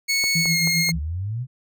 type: tone with pitch glide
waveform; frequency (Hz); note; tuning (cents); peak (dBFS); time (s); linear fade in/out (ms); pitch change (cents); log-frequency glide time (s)
20% pulse; 2206 to 2142; C#7 to C7; -9 to +40; -14; 0.08-0.92; 20; -51; 0.43-0.57
type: click train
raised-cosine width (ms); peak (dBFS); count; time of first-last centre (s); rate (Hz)
1; -19; 4; 0.24-0.891; 4.61
type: tone with tremolo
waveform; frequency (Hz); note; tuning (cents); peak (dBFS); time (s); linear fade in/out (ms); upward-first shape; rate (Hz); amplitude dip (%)
sine; 164.2; E3; -6; -20; 0.35-0.99; 5; sine; 7.4; 75
type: exponential sweep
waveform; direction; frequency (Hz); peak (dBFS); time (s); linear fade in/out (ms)
sine; up; 65.3 to 132.8; -24; 0.92-1.47; 50
effects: none